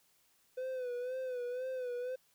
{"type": "tone with vibrato", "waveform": "triangle", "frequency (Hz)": 503, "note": "B4", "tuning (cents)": 32, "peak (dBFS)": -34, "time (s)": [0.57, 2.16], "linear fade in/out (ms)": 10, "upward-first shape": "sine", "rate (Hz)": 2, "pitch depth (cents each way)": 61, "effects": ["white hiss -71 dBFS RMS until 2.34 s"]}